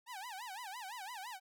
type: tone with vibrato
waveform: sawtooth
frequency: 867 Hz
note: A5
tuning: 26 cents flat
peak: -40 dBFS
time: 0.06-1.4 s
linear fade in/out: 50 ms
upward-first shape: sine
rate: 5.9 Hz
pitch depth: 260 cents each way
effects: none